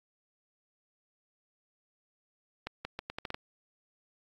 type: accelerating click train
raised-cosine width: 0.3 ms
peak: -20 dBFS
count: 8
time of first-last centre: 2.67-3.344 s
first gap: 180 ms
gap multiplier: 0.78
effects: AAC 64 kbps